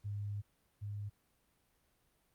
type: tone pair in turn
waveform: sine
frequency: 102.4 / 102.78 Hz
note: G#2 / G#2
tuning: -24 / -18 cents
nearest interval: unison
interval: 6 cents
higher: second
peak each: -37 / -39 dBFS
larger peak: first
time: 0.04-0.42 / 0.81-1.1 s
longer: first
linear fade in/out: 20 ms
effects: pink hiss -75 dBFS RMS until 2.34 s + Opus 48 kbps